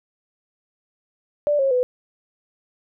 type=tone with pitch steps; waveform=sine; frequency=587.3 / 541.7 / 499.6 Hz; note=D5 / C#5 / B4; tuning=0 / -40 / +20 cents; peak=-16 dBFS; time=1.47-1.83 s; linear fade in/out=0 ms; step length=120 ms; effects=none